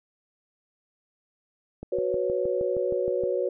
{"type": "click train", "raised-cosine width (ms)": 2, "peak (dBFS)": -23, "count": 10, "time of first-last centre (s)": [1.83, 3.236], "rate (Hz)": 6.4}
{"type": "chord", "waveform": "sine", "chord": "F# suspended fourth", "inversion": "none", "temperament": "equal", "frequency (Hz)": [370, 493.9, 554.4], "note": ["F#4", "B4", "C#5"], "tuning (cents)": [0, 0, 0], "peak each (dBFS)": -28, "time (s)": [1.92, 3.49], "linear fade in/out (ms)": 5}
{"effects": []}